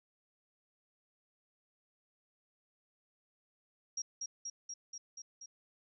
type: tone with echo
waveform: sine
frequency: 5640 Hz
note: F8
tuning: 16 cents sharp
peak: -35 dBFS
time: 3.97-4.02 s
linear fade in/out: 5 ms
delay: 240 ms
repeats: 6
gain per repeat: -2 dB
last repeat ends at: 5.46 s
effects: none